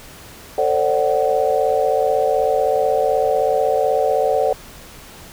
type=tone cluster; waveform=sine; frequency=447.3 / 530 / 586 / 749 Hz; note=A4 / C5 / D5 / F#5; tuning=+28 / +22 / -4 / +21 cents; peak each=-20 dBFS; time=0.58-4.53 s; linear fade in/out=2 ms; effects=pink hiss -40 dBFS RMS until 5.32 s